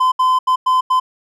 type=tone bursts at uneven times; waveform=triangle; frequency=1024 Hz; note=C6; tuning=38 cents flat; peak=-9 dBFS; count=5; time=0-0.12 / 0.19-0.39 / 0.47-0.56 / 0.66-0.81 / 0.9-1 s; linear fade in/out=10 ms; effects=none